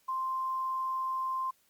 sine tone with quantisation, 1046.5 Hz, C6, in tune, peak -30 dBFS, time 0.08-1.51 s, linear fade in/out 10 ms, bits 10, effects white hiss -69 dBFS RMS until 1.69 s + Opus 48 kbps

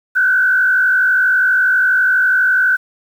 sine tone with frequency modulation, 1511 Hz, F#6, 36 cents sharp, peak -10 dBFS, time 0.15-2.77 s, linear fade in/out 20 ms, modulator 52.2 Hz, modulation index 0.94, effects 7-bit

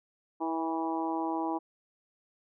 harmonic tone with a mistuned harmonic, 162.9 Hz, E3, 20 cents flat, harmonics 2 / 3 / 4 / 5 / 6 / 7, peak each -32 / -43 / -40 / -35 / -36 / -46 dBFS, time 0.4-1.59 s, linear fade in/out 20 ms, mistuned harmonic 3, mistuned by -19 cents, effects none

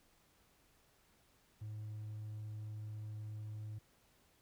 triangle tone, 107 Hz, A2, 48 cents flat, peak -40 dBFS, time 1.61-3.79 s, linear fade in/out 10 ms, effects tanh soft clip ceiling -37 dBFS + pink hiss -71 dBFS RMS until 4.41 s

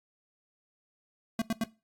square tone bursts, 224.6 Hz, A3, 36 cents sharp, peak -27 dBFS, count 3, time 1.39-1.638 s, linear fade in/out 2 ms, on 28 ms, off 82 ms, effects noise-tail reverb RT60 0.3 s tail -20 dB re dry + AAC 64 kbps

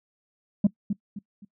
sine tone with echo, 202.5 Hz, G#3, 43 cents flat, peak -12 dBFS, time 0.64-0.67 s, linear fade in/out 5 ms, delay 260 ms, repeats 3, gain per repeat -10 dB, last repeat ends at 1.45 s, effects noise-tail reverb RT60 0.1 s tail -22 dB re dry + tanh soft clip ceiling -14 dBFS

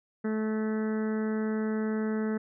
harmonic tone, 217.3 Hz, A3, 21 cents flat, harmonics 1 / 2 / 3 / 4 / 5 / 6 / 7 / 8 / 9, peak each -28 / -33 / -45 / -47 / -51 / -46 / -46 / -48 / -50 dBFS, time 0.24-2.38 s, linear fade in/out 10 ms, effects none

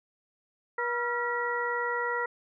harmonic tone with a mistuned harmonic, 481.4 Hz, B4, 44 cents flat, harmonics 1 / 2 / 3 / 4, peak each -33 / -33 / -33 / -33 dBFS, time 0.78-2.26 s, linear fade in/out 5 ms, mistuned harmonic 3, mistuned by -76 cents, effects none

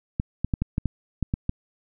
clicks, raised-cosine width 5 ms, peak -11 dBFS, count 9, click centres 0.199 / 0.446 / 0.538 / 0.62 / 0.781 / 0.857 / 1.227 / 1.339 / 1.494 s, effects none

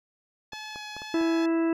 10% pulse tone with vibrato, 852 Hz, G#5, 44 cents sharp, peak -28 dBFS, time 0.52-1.46 s, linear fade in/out 5 ms, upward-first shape square, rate 2.2 Hz, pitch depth 12 cents each way
clicks, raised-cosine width 1 ms, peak -28 dBFS, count 5, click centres 0.533 / 0.759 / 0.966 / 1.019 / 1.212 s
harmonic tone, 329.6 Hz, E4, in tune, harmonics 1 / 2 / 3 / 4 / 5 / 6 / 8, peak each -22 / -35 / -39 / -41 / -42 / -46 / -44 dBFS, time 1.14-1.73 s, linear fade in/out 2 ms
effects low-pass 7000 Hz 12 dB/octave

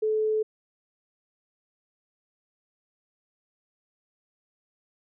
sine tone, 433.1 Hz, A4, 27 cents flat, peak -22 dBFS, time 0.02-0.43 s, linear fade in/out 10 ms, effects none

